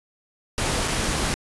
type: noise with dropouts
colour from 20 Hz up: pink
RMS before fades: -24 dBFS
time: 0.58-1.34 s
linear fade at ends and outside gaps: 0 ms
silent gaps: 0.878-0.882 s
effects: resampled to 24000 Hz